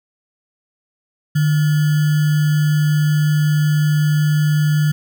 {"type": "tone with sample-and-hold", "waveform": "sine", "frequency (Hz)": 150.9, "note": "D3", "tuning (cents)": 47, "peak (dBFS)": -12, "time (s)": [1.35, 4.92], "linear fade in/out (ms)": 10, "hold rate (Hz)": 1575, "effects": []}